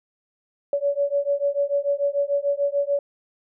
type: beating tone pair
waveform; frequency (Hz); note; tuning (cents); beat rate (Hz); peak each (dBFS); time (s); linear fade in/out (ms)
sine; 564 / 570.8; C#5 / D5; +30 / -49; 6.8; -23; 0.73-2.99; 2
effects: none